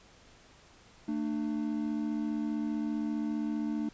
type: tone pair together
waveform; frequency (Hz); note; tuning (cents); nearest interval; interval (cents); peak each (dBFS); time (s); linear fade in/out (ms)
triangle; 224 / 299.2; A3 / D4; +31 / +32; perfect fourth; 501; -31 / -31; 1.08-3.89; 5
effects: pink hiss -58 dBFS RMS until 3.93 s + resampled to 16000 Hz